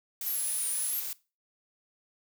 blue noise, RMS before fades -36 dBFS, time 0.21-1.13 s, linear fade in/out 2 ms
sine exponential two-way sweep, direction down then up, 11840 to 9430 to 11840 Hz, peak -30 dBFS, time 0.26-1 s, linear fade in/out 5 ms, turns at 0.68 s
effects noise-tail reverb RT60 0.3 s tail -20 dB re dry

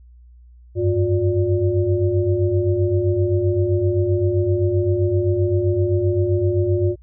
sine tone cluster, 92.3 / 100 / 357.2 / 585 Hz, F#2 / G2 / F4 / D5, -4 / +35 / +39 / -7 cents, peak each -22 / -20 / -19 / -28 dBFS, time 0.75-6.96 s, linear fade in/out 50 ms, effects added 60 Hz sine -43 dBFS peak until 7.02 s

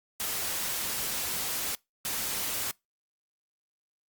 white noise bursts at uneven times, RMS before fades -32 dBFS, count 2, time 0.2-1.75 / 2.05-2.71 s, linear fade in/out 0 ms, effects noise-tail reverb RT60 0.2 s tail -24 dB re dry + Opus 48 kbps

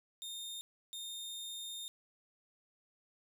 sawtooth tone bursts at uneven times, 3655 Hz, A#7, 35 cents flat, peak -39 dBFS, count 2, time 0.22-0.61 / 0.93-1.88 s, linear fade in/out 0 ms, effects none

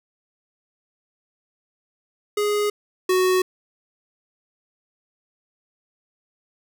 square tone pair in turn, 415.4 / 370.1 Hz, G#4 / F#4, 0 / 0 cents, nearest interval major second, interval 200 cents, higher first, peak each -20 / -17 dBFS, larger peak second, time 2.37-2.7 / 3.09-3.42 s, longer neither, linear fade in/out 5 ms, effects none

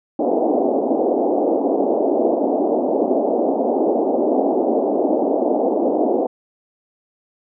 pink band-pass noise, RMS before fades -18 dBFS, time 0.19-6.27 s, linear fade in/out 5 ms, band 250 to 760 Hz, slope 48 dB/octave, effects none

